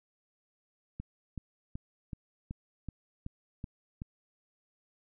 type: click train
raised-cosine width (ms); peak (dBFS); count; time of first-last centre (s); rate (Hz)
5; -26; 9; 1-4.019; 2.65
effects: none